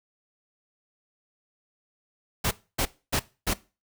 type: noise bursts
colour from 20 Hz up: pink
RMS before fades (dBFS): -25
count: 4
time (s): 2.44-3.538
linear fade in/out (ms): 10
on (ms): 72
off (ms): 270
effects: noise-tail reverb RT60 0.3 s tail -19 dB re dry